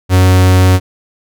45% pulse tone, 92.5 Hz, F#2, in tune, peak -5 dBFS, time 0.09-0.8 s, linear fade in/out 50 ms, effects none

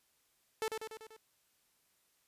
sawtooth tone with echo, 440 Hz, A4, in tune, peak -29 dBFS, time 0.62-0.68 s, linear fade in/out 0 ms, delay 97 ms, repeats 5, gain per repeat -4 dB, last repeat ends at 1.165 s, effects white hiss -74 dBFS RMS until 2.27 s + resampled to 32000 Hz

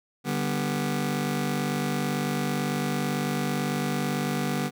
sawtooth chord, G major, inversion second, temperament just, 147 / 196 / 245 Hz, D3 / G3 / B3, +2 / 0 / -14 cents, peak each -26 dBFS, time 0.24-4.71 s, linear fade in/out 50 ms, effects none

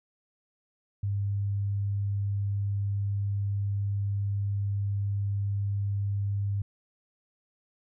sine tone, 100.4 Hz, G2, 42 cents sharp, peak -26 dBFS, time 1.03-6.62 s, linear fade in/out 5 ms, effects none

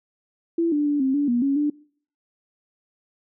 sine tone with pitch steps, 335 / 294.2 / 291.2 / 265.2 / 288.1 / 240.5 / 276.7 / 294.5 Hz, E4 / D4 / D4 / C4 / D4 / B3 / C#4 / D4, +28 / +3 / -15 / +23 / -33 / -46 / -3 / +5 cents, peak -18 dBFS, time 0.58-1.7 s, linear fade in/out 5 ms, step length 140 ms, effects noise-tail reverb RT60 0.5 s tail -23 dB re dry

